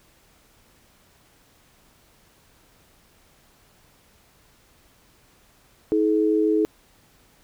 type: tone pair together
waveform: sine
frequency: 320 / 427.1 Hz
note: D#4 / G#4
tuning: +49 / +48 cents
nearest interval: perfect fourth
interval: 499 cents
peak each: -20 dBFS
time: 5.92-6.65 s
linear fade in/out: 0 ms
effects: pink hiss -58 dBFS RMS until 7.43 s